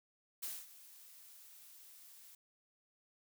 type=noise with ADSR envelope; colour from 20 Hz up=blue; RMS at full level=-41 dBFS; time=0.42-2.35 s; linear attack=15 ms; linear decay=220 ms; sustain=-17 dB; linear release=3 ms; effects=none